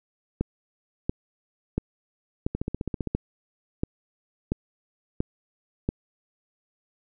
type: two click trains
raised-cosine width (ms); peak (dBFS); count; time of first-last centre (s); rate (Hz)
3; -11 / -15; 9 / 9; 0.41-5.889 / 2.55-3.073; 1.46 / 15.3
effects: none